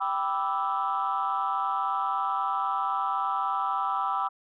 sine chord, E minor seventh, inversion first, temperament equal, 784 / 987.8 / 1174.7 / 1318.5 Hz, G5 / B5 / D6 / E6, 0 / 0 / 0 / 0 cents, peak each -30 dBFS, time 0-4.29 s, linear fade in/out 20 ms, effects tanh soft clip ceiling -18 dBFS

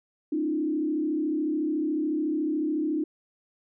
sine tone with frequency modulation, 306.3 Hz, D#4, 27 cents flat, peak -24 dBFS, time 0.32-3.04 s, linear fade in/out 5 ms, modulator 33.9 Hz, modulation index 0.9, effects none

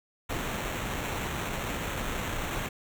pink noise with sample-and-hold, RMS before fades -33 dBFS, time 0.29-2.69 s, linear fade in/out 10 ms, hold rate 4900 Hz, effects none

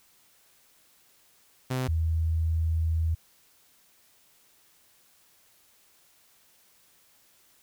sawtooth / sine tone pair in turn, 128.6 / 81.01 Hz, C3 / E2, -30 / -30 cents, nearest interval minor sixth, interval 800 cents, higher first, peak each -23 dBFS, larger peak neither, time 1.7-1.88 / 1.88-3.15 s, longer second, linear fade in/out 10 ms, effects white hiss -62 dBFS RMS until 7.62 s

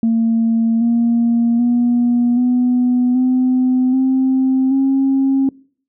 sine tone with pitch steps, 227.6 / 234.1 / 240.9 / 247.8 / 254.9 / 262.2 / 269.7 Hz, A#3 / A#3 / B3 / B3 / C4 / C4 / C#4, -41 / +8 / -43 / +6 / -45 / +4 / -47 cents, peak -10 dBFS, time 0.03-5.49 s, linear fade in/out 2 ms, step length 780 ms, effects noise-tail reverb RT60 0.5 s tail -24 dB re dry + tanh soft clip ceiling -8 dBFS

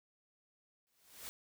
white noise with exponential growth, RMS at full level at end -44 dBFS, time 0.87-1.29 s, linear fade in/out 0 ms, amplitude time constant 91 ms, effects none

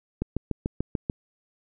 click train, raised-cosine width 3 ms, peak -13 dBFS, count 7, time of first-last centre 0.22-1.098 s, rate 6.83 Hz, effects none

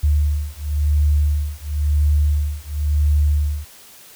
sine beating tone pair, 73.5 / 74.46 Hz, D2 / D2, +2 / +24 cents, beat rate 0.96 Hz, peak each -18 / -18 dBFS, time 0.03-3.65 s, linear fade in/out 10 ms, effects white hiss -44 dBFS RMS until 4.15 s

